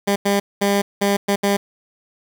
15% pulse tone bursts at uneven times, 200.7 Hz, G3, 41 cents sharp, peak -9 dBFS, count 6, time 0.07-0.16 / 0.25-0.4 / 0.61-0.82 / 1.01-1.17 / 1.28-1.36 / 1.43-1.57 s, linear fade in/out 10 ms, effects 8-bit

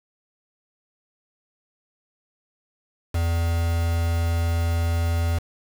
triangle tone with quantisation, 84.1 Hz, E2, 35 cents sharp, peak -18 dBFS, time 3.14-5.39 s, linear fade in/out 10 ms, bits 5, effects none

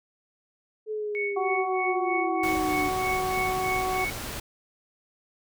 sine linear sweep, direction down, 434.4 to 292.6 Hz, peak -28 dBFS, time 0.86-2.91 s, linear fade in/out 50 ms
sine tone with tremolo, 2217 Hz, C#7, in tune, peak -27 dBFS, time 1.15-4.1 s, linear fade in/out 0 ms, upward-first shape sine, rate 3.2 Hz, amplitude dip 90%
harmonic tone, 372.9 Hz, F#4, 14 cents sharp, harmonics 1 / 2 / 3, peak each -31 / -28 / -32 dBFS, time 1.36-4.05 s, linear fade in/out 10 ms
pink noise, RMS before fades -35 dBFS, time 2.43-4.4 s, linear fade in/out 5 ms
effects none

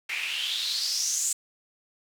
white noise with band-pass filter sweep, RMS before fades -29 dBFS, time 0.09-1.33 s, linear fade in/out 5 ms, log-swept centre 2200 to 7700 Hz, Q 6, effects none

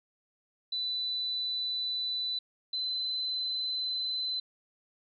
sine tone pair in turn, 3988 / 4039 Hz, B7 / B7, +16 / +38 cents, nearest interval unison, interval 22 cents, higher second, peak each -30 / -30 dBFS, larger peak neither, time 0.72-2.39 / 2.73-4.4 s, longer neither, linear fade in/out 5 ms, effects none

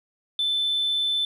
sine tone, 3524 Hz, A7, 2 cents sharp, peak -20 dBFS, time 0.39-1.25 s, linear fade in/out 2 ms, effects tanh soft clip ceiling -18 dBFS + 10-bit

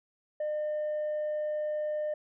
sine tone, 605 Hz, D#5, 49 cents flat, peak -27 dBFS, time 0.4-2.14 s, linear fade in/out 5 ms, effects tanh soft clip ceiling -28 dBFS

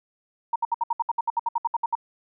sine tone bursts, 932.3 Hz, A#5, in tune, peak -20 dBFS, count 16, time 0.53-1.953 s, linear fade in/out 5 ms, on 28 ms, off 65 ms, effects none

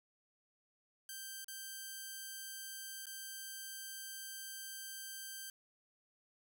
5% pulse tone with dropouts, 1568 Hz, G6, in tune, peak -34 dBFS, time 1.09-5.5 s, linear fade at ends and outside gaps 2 ms, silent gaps 1.445-1.482 / 3.057-3.067 s, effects none

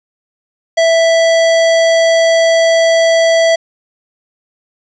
square tone, 659.3 Hz, E5, in tune, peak -8 dBFS, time 0.77-3.56 s, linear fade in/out 10 ms, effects resampled to 16000 Hz + 7-bit

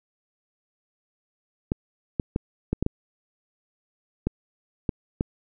clicks, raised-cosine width 3 ms, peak -10 dBFS, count 9, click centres 1.719 / 2.198 / 2.361 / 2.73 / 2.826 / 2.864 / 4.27 / 4.892 / 5.209 s, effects none

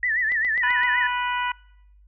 sine tone with vibrato, 1864.7 Hz, A#6, in tune, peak -20 dBFS, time 0.03-1.07 s, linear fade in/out 2 ms, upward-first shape sine, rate 7.6 Hz, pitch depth 130 cents each way
click train, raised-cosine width 0.3 ms, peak -22 dBFS, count 5, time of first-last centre 0.32-0.834 s, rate 7.78 Hz
harmonic tone, 491.8 Hz, B4, 7 cents flat, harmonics 2 / 3 / 4 / 5 / 6, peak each -25 / -29 / -31 / -33 / -35 dBFS, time 0.63-1.52 s, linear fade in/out 5 ms
effects noise-tail reverb RT60 0.8 s tail -24 dB re dry + added 50 Hz sine -50 dBFS peak until 2.07 s

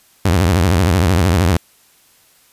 sawtooth tone with vibrato, 89 Hz, F2, 33 cents sharp, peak -7 dBFS, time 0.25-1.57 s, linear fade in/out 5 ms, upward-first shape triangle, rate 13 Hz, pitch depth 260 cents each way, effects white hiss -52 dBFS RMS until 2.52 s + resampled to 32000 Hz

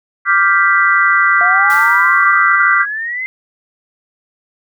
sine chord, G dominant seventh, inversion second, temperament equal, 1174.7 / 1396.9 / 1568 / 1975.5 Hz, D6 / F6 / G6 / B6, 0 / 0 / 0 / 0 cents, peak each -14 dBFS, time 0.25-2.86 s, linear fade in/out 50 ms
sine exponential sweep, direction up, 700 to 2093 Hz, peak -18 dBFS, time 1.41-3.26 s, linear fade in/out 0 ms
white noise with exponential decay, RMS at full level -28 dBFS, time 1.7-2.58 s, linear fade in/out 0 ms, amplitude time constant 190 ms
effects none

